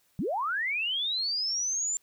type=linear sweep; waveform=sine; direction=up; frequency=140 to 7260 Hz; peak=-27 dBFS; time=0.19-1.97 s; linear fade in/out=0 ms; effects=white hiss -68 dBFS RMS until 2.02 s